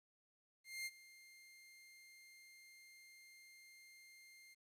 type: tone with ADSR envelope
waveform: sawtooth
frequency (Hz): 2111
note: C7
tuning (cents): +15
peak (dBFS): -38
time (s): 0.64-4.55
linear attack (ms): 220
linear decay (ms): 38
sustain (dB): -19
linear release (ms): 22
effects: resampled to 32000 Hz + 13-bit